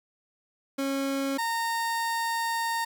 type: tone pair in turn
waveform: 30% pulse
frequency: 273.6 / 920.3 Hz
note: C#4 / A#5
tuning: -23 / -22 cents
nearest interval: octave + major sixth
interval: 2101 cents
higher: second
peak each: -24 dBFS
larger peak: neither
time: 0.78-1.38 / 1.38-2.85 s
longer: second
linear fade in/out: 10 ms
effects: none